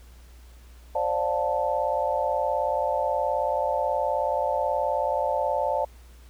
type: chord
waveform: sine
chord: D minor seventh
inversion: third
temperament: just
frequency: 528.6 / 587.3 / 704.8 / 881 Hz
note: C5 / D5 / F5 / A5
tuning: +18 / 0 / +16 / +2 cents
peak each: -29 / -27 / -30 / -27 dBFS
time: 0.95-5.85 s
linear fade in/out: 5 ms
effects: added 60 Hz sine -46 dBFS peak until 6.29 s + pink hiss -57 dBFS RMS until 6.29 s